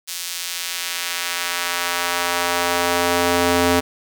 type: tone with high-pass filter sweep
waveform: square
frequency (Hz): 87.31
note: F2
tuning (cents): 0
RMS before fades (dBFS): -21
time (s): 0.07-3.81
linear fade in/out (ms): 20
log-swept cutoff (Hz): 4600 to 280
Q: 0.74
effects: none